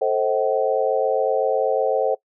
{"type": "chord", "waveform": "sine", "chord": "A diminished seventh", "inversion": "none", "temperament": "just", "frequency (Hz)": [440, 528, 633.6, 760.3], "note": ["A4", "C5", "Eb5", "Gb5"], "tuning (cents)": [0, 16, 31, 47], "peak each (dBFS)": [-22, -21, -25, -25], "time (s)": [0.01, 2.15], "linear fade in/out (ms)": 10, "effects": ["noise-tail reverb RT60 0.1 s tail -21 dB re dry"]}